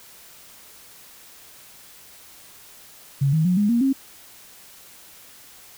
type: tone with pitch steps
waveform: sine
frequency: 138.5 / 158.18 / 180.65 / 206.3 / 235.6 / 269.1 Hz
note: C#3 / D#3 / F#3 / G#3 / A#3 / C4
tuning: -1 / +29 / -41 / -11 / +19 / +49 cents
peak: -16 dBFS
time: 3.21-3.93 s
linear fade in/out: 10 ms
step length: 120 ms
effects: white hiss -47 dBFS RMS until 5.77 s